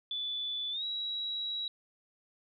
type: tone with pitch glide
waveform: sine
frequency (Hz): 3475 to 3878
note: A7 to B7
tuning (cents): -22 to -32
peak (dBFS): -33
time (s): 0.11-1.68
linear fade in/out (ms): 2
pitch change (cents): +190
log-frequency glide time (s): 0.71-0.84
effects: none